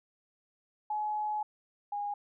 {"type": "tone pair in turn", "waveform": "sine", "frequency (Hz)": [847, 819.6], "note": ["G#5", "G#5"], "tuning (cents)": [34, -23], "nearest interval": "minor second", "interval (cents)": 57, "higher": "first", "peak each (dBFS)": [-30, -32], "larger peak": "first", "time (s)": [[0.9, 1.43], [1.92, 2.14]], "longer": "first", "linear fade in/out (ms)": 5, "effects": []}